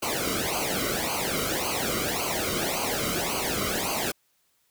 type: noise with flanger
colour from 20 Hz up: pink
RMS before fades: -28 dBFS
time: 0.02-4.12 s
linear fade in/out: 10 ms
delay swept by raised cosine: 0.55 to 1.18 ms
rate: 1.8 Hz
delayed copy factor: -0.9
effects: white hiss -69 dBFS RMS until 4.7 s